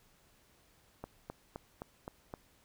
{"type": "click train", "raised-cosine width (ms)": 1, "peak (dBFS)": -27, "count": 6, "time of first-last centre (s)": [1.04, 2.339], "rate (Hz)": 3.85, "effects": ["pink hiss -67 dBFS RMS until 2.64 s"]}